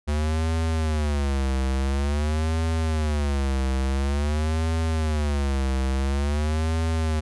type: tone with vibrato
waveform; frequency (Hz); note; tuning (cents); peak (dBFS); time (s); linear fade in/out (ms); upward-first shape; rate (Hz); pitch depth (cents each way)
square; 73.2; D2; -5; -22; 0.07-7.21; 20; sine; 0.48; 180
effects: resampled to 24000 Hz